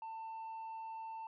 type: tone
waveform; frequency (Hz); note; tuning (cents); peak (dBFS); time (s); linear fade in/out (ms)
sine; 894; A5; +27; -40; 0.02-1.27; 2
effects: tanh soft clip ceiling -42 dBFS